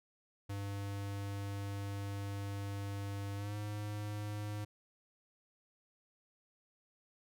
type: tone with pitch glide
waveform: square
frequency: 100 to 104.55 Hz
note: G2 to G#2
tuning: +35 to +12 cents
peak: -39 dBFS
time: 0.49-4.65 s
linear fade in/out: 10 ms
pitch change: +77 cents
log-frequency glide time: 3.36-3.56 s
effects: none